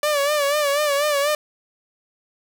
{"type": "tone with vibrato", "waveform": "sawtooth", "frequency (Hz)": 581, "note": "D5", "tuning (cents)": -19, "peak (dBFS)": -14, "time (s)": [0.03, 1.35], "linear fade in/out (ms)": 2, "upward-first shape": "sine", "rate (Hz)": 4.1, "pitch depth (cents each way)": 72, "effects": []}